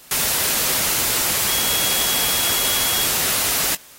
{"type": "tone in noise", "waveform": "sine", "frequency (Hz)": 3322, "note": "G#7", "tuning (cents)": 0, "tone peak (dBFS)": -26, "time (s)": [1.48, 3.06], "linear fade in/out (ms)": 2, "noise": "white", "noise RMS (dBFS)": -20, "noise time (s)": [0.11, 3.75], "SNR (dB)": -9, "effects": ["white hiss -45 dBFS RMS until 3.98 s", "AAC 48 kbps"]}